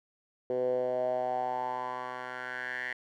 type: tone with band-pass filter sweep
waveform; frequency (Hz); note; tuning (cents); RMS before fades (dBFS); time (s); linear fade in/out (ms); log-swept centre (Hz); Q
10% pulse; 125.8; B2; +32; -33; 0.5-2.93; 2; 450 to 1900; 5.9
effects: none